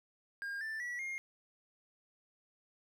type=tone with pitch steps; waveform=triangle; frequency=1614 / 1770.3 / 1941.7 / 2130 Hz; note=G#6 / A6 / B6 / C7; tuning=-50 / +10 / -30 / +30 cents; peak=-36 dBFS; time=0.42-1.18 s; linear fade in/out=0 ms; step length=190 ms; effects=none